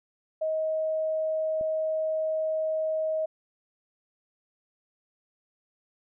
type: tone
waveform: sine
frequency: 631 Hz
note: D#5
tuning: 24 cents sharp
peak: -25 dBFS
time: 0.41-3.26 s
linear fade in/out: 10 ms
type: click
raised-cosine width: 2 ms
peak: -30 dBFS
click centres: 1.611 s
effects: none